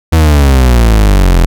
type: exponential sweep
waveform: 40% pulse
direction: down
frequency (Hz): 82.41 to 41.58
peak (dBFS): -3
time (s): 0.12-1.46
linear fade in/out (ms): 10
effects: none